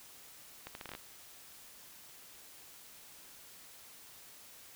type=accelerating click train; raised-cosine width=0.3 ms; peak=-27 dBFS; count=8; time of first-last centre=0.67-0.951 s; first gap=81 ms; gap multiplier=0.75; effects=white hiss -55 dBFS RMS until 4.75 s